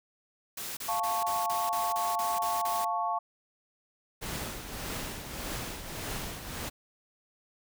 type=noise bursts; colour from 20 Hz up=white; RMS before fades=-38 dBFS; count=10; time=0.57-2.849 s; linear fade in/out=5 ms; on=200 ms; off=31 ms
type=chord; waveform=sine; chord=F augmented; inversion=none; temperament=equal; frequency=698.5 / 880 / 1108.7 Hz; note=F5 / A5 / C#6; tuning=0 / 0 / 0 cents; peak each=-32 dBFS; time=0.88-3.19 s; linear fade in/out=10 ms
type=noise with tremolo; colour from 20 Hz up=pink; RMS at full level=-35 dBFS; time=4.21-6.7 s; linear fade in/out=20 ms; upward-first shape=triangle; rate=1.7 Hz; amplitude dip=60%
effects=none